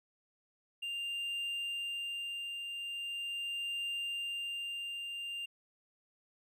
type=tone with tremolo; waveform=triangle; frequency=2794 Hz; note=F7; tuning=in tune; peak=-33 dBFS; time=0.82-5.46 s; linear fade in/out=10 ms; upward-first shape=triangle; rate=0.41 Hz; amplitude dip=40%; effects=none